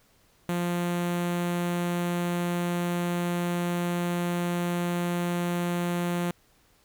sawtooth tone with notch filter, 174.61 Hz, F3, in tune, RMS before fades -28 dBFS, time 0.49-6.31 s, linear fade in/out 0 ms, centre 5000 Hz, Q 1.9, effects pink hiss -63 dBFS RMS until 6.84 s

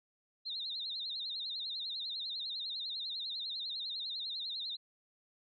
sine tone with vibrato, 3909 Hz, B7, 19 cents flat, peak -37 dBFS, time 0.45-4.77 s, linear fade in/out 20 ms, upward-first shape sine, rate 10 Hz, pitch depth 140 cents each way, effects none

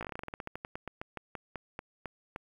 slowing click train, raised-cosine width 0.5 ms, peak -23 dBFS, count 24, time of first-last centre 0.01-2.361 s, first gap 17 ms, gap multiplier 1.14, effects 9-bit

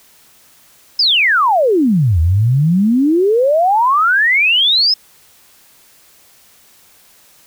sine exponential two-way sweep, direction down then up, 5274 to 77.78 to 5274 Hz, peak -9 dBFS, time 0.99-4.94 s, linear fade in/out 5 ms, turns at 2.2 s, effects white hiss -48 dBFS RMS until 7.46 s

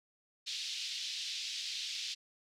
white band-pass noise, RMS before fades -40 dBFS, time 0.46-2.15 s, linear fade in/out 20 ms, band 2900 to 4900 Hz, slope 24 dB/octave, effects none

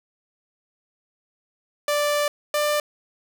sawtooth tone pair in turn, 587.3 / 593.8 Hz, D5 / D5, 0 / +19 cents, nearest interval unison, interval 19 cents, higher second, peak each -16 dBFS, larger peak neither, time 1.88-2.28 / 2.54-2.8 s, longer first, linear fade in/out 2 ms, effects none

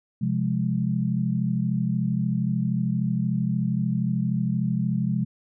sine chord, F minor, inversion second, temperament equal, 130.81 / 174.61 / 207.7 Hz, C3 / F3 / Ab3, 0 / 0 / 0 cents, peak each -26 dBFS, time 0.21-5.25 s, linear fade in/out 10 ms, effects none

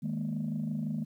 sine chord, D# suspended fourth, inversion none, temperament just, 155.56 / 207.4 / 233.3 Hz, D#3 / G#3 / A#3, 0 / -2 / +2 cents, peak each -34 dBFS, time 0.02-1.05 s, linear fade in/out 20 ms, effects tanh soft clip ceiling -25 dBFS + 11-bit

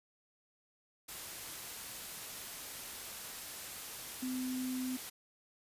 sine tone in noise, 256 Hz, C4, 38 cents flat, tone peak -35 dBFS, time 4.22-4.97 s, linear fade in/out 10 ms, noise white, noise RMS -45 dBFS, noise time 1.08-5.1 s, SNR +7 dB, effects resampled to 32000 Hz

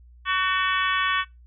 harmonic tone with a mistuned harmonic, 376 Hz, F#4, 28 cents sharp, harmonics 3 / 4 / 5 / 6 / 7 / 8 / 9, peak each -24 / -28 / -27 / -32 / -32 / -32 / -32 dBFS, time 0.25-1.25 s, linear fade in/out 50 ms, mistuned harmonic 5, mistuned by -50 cents, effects noise-tail reverb RT60 0.2 s tail -20 dB re dry + added 60 Hz sine -47 dBFS peak until 1.46 s

